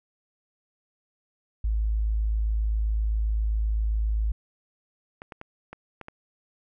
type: tone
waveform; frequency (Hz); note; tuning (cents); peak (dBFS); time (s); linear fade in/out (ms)
sine; 53.8; A1; -38; -22; 1.64-4.32; 5
type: clicks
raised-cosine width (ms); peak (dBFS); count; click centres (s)
0.5; -24; 6; 5.219 / 5.322 / 5.414 / 5.73 / 6.013 / 6.084
effects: none